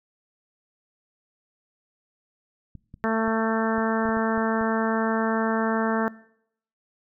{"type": "clicks", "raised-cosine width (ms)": 5, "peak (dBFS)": -29, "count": 9, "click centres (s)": [2.753, 2.941, 3.279, 3.782, 4.055, 4.09, 4.17, 4.378, 4.612]}
{"type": "harmonic tone", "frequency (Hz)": 223.1, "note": "A3", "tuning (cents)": 24, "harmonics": [1, 2, 3, 4, 5, 6, 7, 8], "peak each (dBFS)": [-25, -28, -30, -31, -32, -33, -33, -34], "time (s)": [3.04, 6.08], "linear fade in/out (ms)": 0}
{"effects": ["noise-tail reverb RT60 0.7 s tail -21 dB re dry"]}